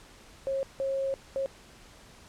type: tone bursts at uneven times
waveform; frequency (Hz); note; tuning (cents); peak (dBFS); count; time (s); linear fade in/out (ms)
sine; 541; C#5; -42; -27; 3; 0.47-0.63 / 0.8-1.14 / 1.36-1.46; 0
effects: pink hiss -53 dBFS RMS until 2.28 s + low-pass 9000 Hz 12 dB/octave